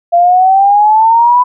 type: exponential sweep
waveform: sine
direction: up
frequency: 683 to 1000 Hz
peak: -4 dBFS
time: 0.12-1.44 s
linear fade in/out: 20 ms
effects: none